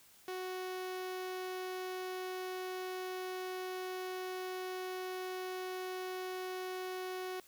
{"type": "tone with notch filter", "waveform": "sawtooth", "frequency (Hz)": 370, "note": "F#4", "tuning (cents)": 0, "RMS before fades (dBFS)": -41, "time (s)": [0.28, 7.4], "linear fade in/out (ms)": 2, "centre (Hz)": 8200, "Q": 1.7, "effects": ["white hiss -62 dBFS RMS until 7.47 s"]}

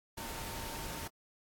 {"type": "tone in noise", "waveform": "sine", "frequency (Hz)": 910, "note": "A#5", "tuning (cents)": -42, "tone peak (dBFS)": -48, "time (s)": [0.17, 1.08], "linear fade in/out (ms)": 10, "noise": "pink", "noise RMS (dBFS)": -42, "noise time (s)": [0.17, 1.08], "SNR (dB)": -9, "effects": ["AAC 64 kbps"]}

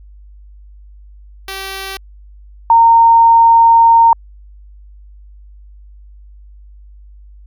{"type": "tone pair in turn", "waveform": ["5% pulse", "sine"], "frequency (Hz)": [386.8, 920], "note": ["G4", "A#5"], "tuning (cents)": [-23, -23], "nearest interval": "octave + minor third", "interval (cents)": 1500, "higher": "second", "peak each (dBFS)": [-12, -4], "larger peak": "second", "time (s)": [[1.48, 1.97], [2.7, 4.13]], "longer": "second", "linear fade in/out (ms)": 2, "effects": ["added 50 Hz sine -36 dBFS peak until 7.46 s"]}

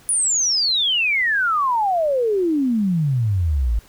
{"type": "exponential sweep", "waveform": "sine", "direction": "down", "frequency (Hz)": [9956, 51.91], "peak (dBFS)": -16, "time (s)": [0.09, 3.79], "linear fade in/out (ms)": 0, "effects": ["pink hiss -50 dBFS RMS until 3.88 s"]}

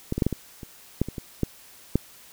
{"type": "clicks", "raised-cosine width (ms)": 3, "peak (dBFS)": [-12, -13, -7, -8, -14, -24, -8, -19, -19, -9, -6], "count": 11, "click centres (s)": [0.124, 0.18, 0.222, 0.266, 0.327, 0.632, 1.016, 1.086, 1.182, 1.433, 1.956], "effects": ["white hiss -50 dBFS RMS until 2.32 s"]}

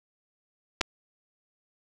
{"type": "clicks", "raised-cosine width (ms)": 0.2, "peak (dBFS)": [-10, -7], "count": 2, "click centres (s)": [0.81, 0.813], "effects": []}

